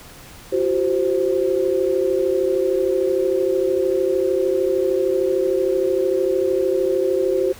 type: chord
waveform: sine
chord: F suspended second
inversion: none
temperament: equal with one note detuned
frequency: 349.2 / 382.4 / 523.3 Hz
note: F4 / G4 / C5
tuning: 0 / -43 / 0 cents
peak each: -23 / -19 / -21 dBFS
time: 0.52-7.53 s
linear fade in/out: 10 ms
effects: pink hiss -42 dBFS RMS until 7.59 s